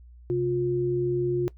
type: tone pair together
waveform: sine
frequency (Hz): 132.94 / 354.9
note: C3 / F4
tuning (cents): +28 / +28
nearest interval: octave + perfect fourth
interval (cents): 1700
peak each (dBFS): -29 / -23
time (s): 0.3-1.48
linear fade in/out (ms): 0
effects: noise-tail reverb RT60 0.1 s tail -19 dB re dry + added 60 Hz sine -46 dBFS peak until 1.57 s